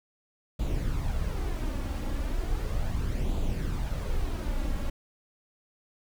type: noise with flanger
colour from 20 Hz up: brown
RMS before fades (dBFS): -29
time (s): 0.59-4.9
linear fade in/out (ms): 5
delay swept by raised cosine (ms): 0.27 to 3.67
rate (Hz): 0.36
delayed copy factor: +0.5
effects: none